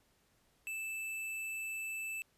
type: tone with hard clipping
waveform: sine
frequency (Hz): 2637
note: E7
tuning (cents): 0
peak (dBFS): -39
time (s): 0.67-2.22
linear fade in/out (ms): 0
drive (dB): 18
effects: pink hiss -72 dBFS RMS until 2.37 s + resampled to 32000 Hz